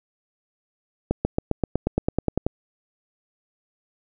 accelerating click train, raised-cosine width 2 ms, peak -7 dBFS, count 13, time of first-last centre 1.11-2.466 s, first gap 140 ms, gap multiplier 0.96, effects none

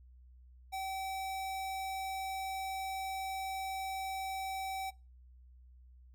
square tone, 768 Hz, G5, 36 cents flat, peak -37 dBFS, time 0.72-4.91 s, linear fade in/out 20 ms, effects noise-tail reverb RT60 0.3 s tail -23 dB re dry + added 62 Hz sine -55 dBFS peak until 6.14 s

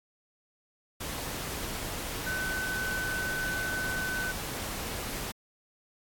sine tone in noise, 1513 Hz, F#6, 38 cents sharp, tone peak -31 dBFS, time 2.26-4.32 s, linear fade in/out 10 ms, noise pink, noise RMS -36 dBFS, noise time 1-5.32 s, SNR +2 dB, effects AAC 64 kbps

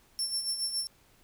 30% pulse tone with tremolo, 5410 Hz, E8, 44 cents sharp, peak -24 dBFS, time 0.19-0.87 s, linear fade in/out 0 ms, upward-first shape sine, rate 7.2 Hz, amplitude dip 60%, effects pink hiss -63 dBFS RMS until 1.23 s

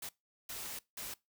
white noise bursts at uneven times, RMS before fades -43 dBFS, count 3, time 0.02-0.09 / 0.49-0.79 / 0.97-1.14 s, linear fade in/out 5 ms, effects noise-tail reverb RT60 0.2 s tail -21 dB re dry

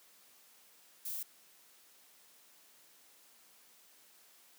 violet noise, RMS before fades -40 dBFS, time 1.05-1.23 s, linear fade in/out 5 ms, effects white hiss -63 dBFS RMS until 4.58 s + high-pass 200 Hz 12 dB/octave

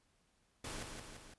pink noise with echo, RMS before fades -44 dBFS, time 0.64-0.83 s, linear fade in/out 5 ms, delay 170 ms, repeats 3, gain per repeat -4 dB, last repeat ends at 1.34 s, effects pink hiss -75 dBFS RMS until 1.38 s + resampled to 24000 Hz

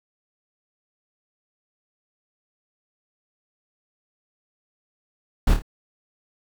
brown noise with echo, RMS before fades -17 dBFS, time 5.47-5.54 s, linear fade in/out 5 ms, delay 27 ms, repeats 3, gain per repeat -6 dB, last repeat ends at 5.621 s, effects none

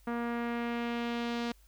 sawtooth tone with low-pass filter sweep, 236.4 Hz, A#3, 24 cents sharp, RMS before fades -34 dBFS, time 0.07-1.52 s, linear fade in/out 5 ms, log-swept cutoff 1500 to 4500 Hz, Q 1.4, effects added 50 Hz sine -58 dBFS peak until 1.67 s + white hiss -67 dBFS RMS until 1.67 s

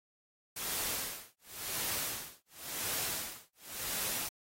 white noise with tremolo, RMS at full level -35 dBFS, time 0.56-4.29 s, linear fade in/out 5 ms, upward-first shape sine, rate 0.93 Hz, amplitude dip 100%, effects AAC 48 kbps

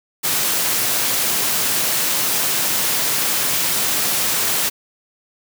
white high-pass noise, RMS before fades -19 dBFS, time 0.23-4.7 s, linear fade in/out 20 ms, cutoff 100 Hz, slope 48 dB/octave, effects none

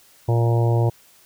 harmonic tone, 117 Hz, A#2, 7 cents sharp, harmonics 1 / 3 / 4 / 5 / 6 / 7 / 8, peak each -16 / -26 / -28 / -30 / -32 / -33 / -34 dBFS, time 0.28-0.9 s, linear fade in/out 10 ms, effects white hiss -53 dBFS RMS until 1.25 s

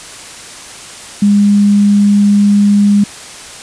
sine tone, 203.8 Hz, G#3, 32 cents flat, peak -5 dBFS, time 1.22-3.04 s, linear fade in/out 5 ms, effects white hiss -30 dBFS RMS until 3.62 s + resampled to 22050 Hz

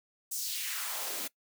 white noise with high-pass filter sweep, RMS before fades -36 dBFS, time 0.31-1.28 s, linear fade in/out 10 ms, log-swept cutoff 7600 to 220 Hz, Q 1.8, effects noise-tail reverb RT60 0.1 s tail -21 dB re dry

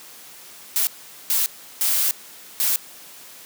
blue noise bursts at uneven times, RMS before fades -20 dBFS, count 4, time 0.76-0.87 / 1.3-1.46 / 1.81-2.11 / 2.6-2.76 s, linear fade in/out 0 ms, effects white hiss -43 dBFS RMS until 3.45 s + high-pass 150 Hz 12 dB/octave

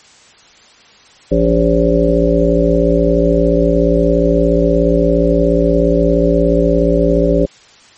harmonic tone, 57 Hz, A#1, 38 cents flat, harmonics 1 / 3 / 5 / 7 / 9 / 10, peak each -16 / -16 / -16 / -16 / -16 / -16 dBFS, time 1.31-7.46 s, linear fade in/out 10 ms, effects white hiss -44 dBFS RMS until 7.97 s + MP3 32 kbps

